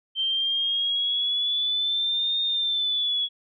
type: exponential two-way sweep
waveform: sine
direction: up then down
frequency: 3123 to 3666 to 3354 Hz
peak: -22 dBFS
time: 0.15-3.29 s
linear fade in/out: 50 ms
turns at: 2.41 s
effects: none